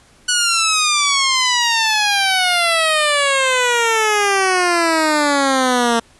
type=exponential sweep; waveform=10% pulse; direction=down; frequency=1480 to 228.9 Hz; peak=-5 dBFS; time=0.28-6 s; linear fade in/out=10 ms; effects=pink hiss -50 dBFS RMS until 6.19 s + resampled to 24000 Hz